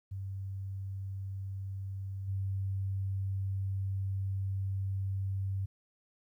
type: tone with level steps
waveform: sine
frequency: 96.9 Hz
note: G2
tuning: 20 cents flat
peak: -36 / -31 dBFS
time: 0.11-5.66 s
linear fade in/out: 10 ms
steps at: 2.27 s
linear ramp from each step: 20 ms
effects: 12-bit